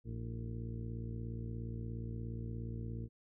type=harmonic tone with a mistuned harmonic; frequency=57 Hz; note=A#1; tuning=38 cents flat; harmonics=1 / 2 / 3 / 4 / 5 / 6 / 7 / 8; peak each=-45 / -41 / -52 / -48 / -55 / -54 / -61 / -55 dBFS; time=0.04-3.09 s; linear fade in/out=50 ms; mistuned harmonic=5; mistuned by=+100 cents; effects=none